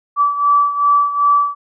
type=beating tone pair; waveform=sine; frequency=1154 / 1156.6 Hz; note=D6 / D6; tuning=-31 / -27 cents; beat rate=2.6 Hz; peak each=-12 / -17 dBFS; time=0.16-1.55 s; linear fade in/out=50 ms; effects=none